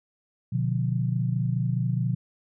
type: chord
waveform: sine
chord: B diminished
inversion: none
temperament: just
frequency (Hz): 123.47 / 148.16 / 177.8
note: B2 / D3 / F3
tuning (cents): 0 / +16 / +31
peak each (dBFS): -25 / -29 / -29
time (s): 0.52-2.15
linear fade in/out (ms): 10
effects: none